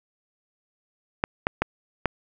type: clicks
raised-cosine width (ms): 0.5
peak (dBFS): -6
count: 4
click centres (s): 1.239 / 1.469 / 1.62 / 2.057
effects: none